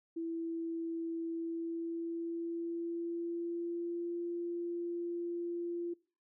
sine tone with pitch glide, 331 to 344.5 Hz, E4 to F4, +7 to -24 cents, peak -35 dBFS, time 0.16-5.94 s, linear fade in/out 10 ms, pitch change +69 cents, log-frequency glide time 1.29-4.2 s, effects noise-tail reverb RT60 0.4 s tail -23 dB re dry

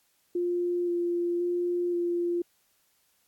sine tone with vibrato, 349.2 Hz, F4, in tune, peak -25 dBFS, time 0.35-2.42 s, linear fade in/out 5 ms, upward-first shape square, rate 0.95 Hz, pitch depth 11 cents each way, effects white hiss -69 dBFS RMS until 3.27 s + AAC 64 kbps

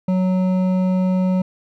triangle tone with hard clipping, 185.2 Hz, F#3, 2 cents sharp, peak -17 dBFS, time 0.08-1.42 s, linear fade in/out 5 ms, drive 13 dB, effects none

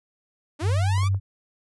sawtooth linear sweep, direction up, 276.1 to 1211 Hz, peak -26 dBFS, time 0.59-1.09 s, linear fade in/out 20 ms
sine tone, 97 Hz, G2, 18 cents flat, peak -19 dBFS, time 0.61-1.2 s, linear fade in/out 50 ms
clicks, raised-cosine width 1 ms, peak -29 dBFS, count 4, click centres 0.695 / 0.98 / 1.033 / 1.146 s
effects resampled to 24000 Hz

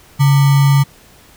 sine tone with sample-and-hold, 139.6 Hz, C#3, 13 cents sharp, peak -7 dBFS, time 0.19-0.84 s, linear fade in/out 20 ms, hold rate 1050 Hz, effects pink hiss -45 dBFS RMS until 1.36 s

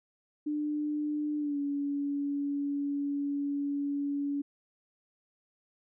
sine tone with pitch glide, 298.3 to 284.2 Hz, D4 to C#4, +27 to +43 cents, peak -29 dBFS, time 0.46-4.42 s, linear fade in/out 10 ms, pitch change -84 cents, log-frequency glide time 1.38-1.58 s, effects none

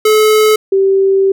square / sine tone pair in turn, 430.5 / 388 Hz, A4 / G4, -38 / -18 cents, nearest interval major second, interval 180 cents, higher first, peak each -7 dBFS, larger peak neither, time 0.05-0.56 / 0.72-1.32 s, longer second, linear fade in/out 5 ms, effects none

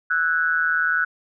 sine tone with amplitude modulation, 1480 Hz, F#6, in tune, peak -14 dBFS, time 0.1-1.05 s, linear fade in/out 10 ms, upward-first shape sine, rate 161 Hz, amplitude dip 85%, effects none

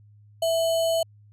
sine tone with sample-and-hold, 659.3 Hz, E5, in tune, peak -20 dBFS, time 0.42-1.03 s, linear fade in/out 5 ms, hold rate 3675 Hz, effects added 104 Hz sine -50 dBFS peak until 1.32 s + resampled to 32000 Hz

